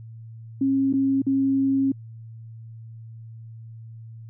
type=tone with dropouts; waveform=sine; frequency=271.1 Hz; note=C#4; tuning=38 cents flat; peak=-18 dBFS; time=0.61-1.92 s; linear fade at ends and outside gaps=5 ms; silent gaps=0.928-0.936 / 1.22-1.266 s; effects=added 113 Hz sine -38 dBFS peak until 4.29 s